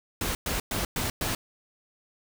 pink noise bursts, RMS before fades -29 dBFS, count 5, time 0.21-1.35 s, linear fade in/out 2 ms, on 140 ms, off 110 ms, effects none

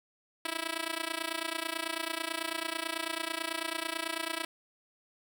5% pulse tone with amplitude modulation, 327.3 Hz, E4, 12 cents flat, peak -18 dBFS, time 0.45-4.45 s, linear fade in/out 5 ms, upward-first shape sine, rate 29.1 Hz, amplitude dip 90%, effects none

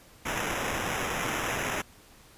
blue noise with sample-and-hold, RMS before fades -31 dBFS, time 0.25-1.82 s, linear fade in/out 10 ms, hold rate 4410 Hz, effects pink hiss -55 dBFS RMS until 2.37 s + resampled to 32000 Hz

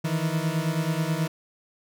40% pulse beating tone pair, 155.56 / 164.86 Hz, D#3 / E3, 0 / 0 cents, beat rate 9.3 Hz, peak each -26 dBFS, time 0.04-1.28 s, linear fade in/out 10 ms, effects none

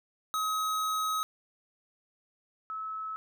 square / sine tone pair in turn, 1271 / 1297 Hz, D#6 / E6, +36 / -28 cents, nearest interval unison, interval 36 cents, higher second, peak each -29 / -34 dBFS, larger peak first, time 0.34-1.23 / 2.7-3.16 s, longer first, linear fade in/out 0 ms, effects none

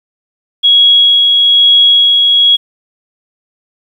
sine tone with tremolo, 3322 Hz, G#7, in tune, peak -3 dBFS, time 0.63-2.57 s, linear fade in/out 20 ms, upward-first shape sine, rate 1.1 Hz, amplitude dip 25%, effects 7-bit

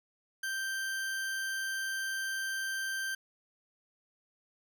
40% pulse tone, 1568 Hz, G6, in tune, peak -32 dBFS, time 0.43-3.15 s, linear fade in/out 5 ms, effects none

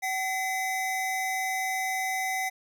square tone pair together, 760 / 2031 Hz, F#5 / B6, +46 / +48 cents, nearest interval octave + perfect fourth, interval 1702 cents, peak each -31 / -31 dBFS, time 0.02-2.5 s, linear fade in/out 20 ms, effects none

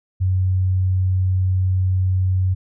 sine tone, 93.1 Hz, F#2, 11 cents sharp, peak -15 dBFS, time 0.2-2.55 s, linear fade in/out 20 ms, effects none

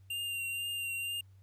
square tone with vibrato, 2782 Hz, F7, 7 cents flat, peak -35 dBFS, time 0.1-1.21 s, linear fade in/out 5 ms, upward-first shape triangle, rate 2.1 Hz, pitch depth 24 cents each way, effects added 96 Hz sine -55 dBFS peak until 1.42 s + pink hiss -75 dBFS RMS until 1.42 s

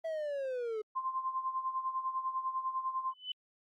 triangle linear sweep, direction down, 659.3 to 421.7 Hz, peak -32 dBFS, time 0.04-0.82 s, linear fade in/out 10 ms
sine tone with tremolo, 1046.5 Hz, C6, in tune, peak -30 dBFS, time 0.95-3.14 s, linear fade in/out 20 ms, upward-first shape sine, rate 10 Hz, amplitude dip 70%
sine tone with exponential growth, 3008 Hz, F#7, 28 cents sharp, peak -32 dBFS, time 3.11-3.32 s, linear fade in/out 5 ms, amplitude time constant 44 ms
effects Opus 32 kbps

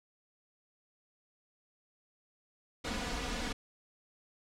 pink noise with comb filter, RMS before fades -36 dBFS, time 2.84-3.53 s, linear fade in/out 10 ms, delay 4.1 ms, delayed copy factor +0.75, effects low-pass 6000 Hz 12 dB/octave

